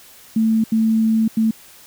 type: tone bursts at uneven times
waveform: sine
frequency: 222.1 Hz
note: A3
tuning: 16 cents sharp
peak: -13 dBFS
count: 3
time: 0.36-0.64 / 0.72-1.28 / 1.37-1.51 s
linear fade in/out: 5 ms
effects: white hiss -45 dBFS RMS until 1.86 s